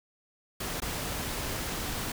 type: noise with dropouts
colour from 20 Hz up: pink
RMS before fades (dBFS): -34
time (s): 0.6-2.12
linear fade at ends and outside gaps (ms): 5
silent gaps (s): 0.803-0.819
effects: none